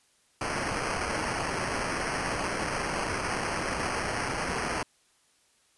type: noise with sample-and-hold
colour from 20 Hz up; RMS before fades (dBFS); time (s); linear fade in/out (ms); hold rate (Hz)
violet; -31; 0.41-4.83; 2; 3675
effects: white hiss -66 dBFS RMS until 5.77 s + resampled to 24000 Hz